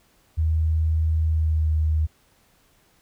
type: tone with pitch glide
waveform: sine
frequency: 79.5 to 78 Hz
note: D#2 to D#2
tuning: +38 to +5 cents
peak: -18 dBFS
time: 0.37-2.07 s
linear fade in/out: 20 ms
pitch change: -33 cents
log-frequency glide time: 1.26-1.72 s
effects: pink hiss -61 dBFS RMS until 3.01 s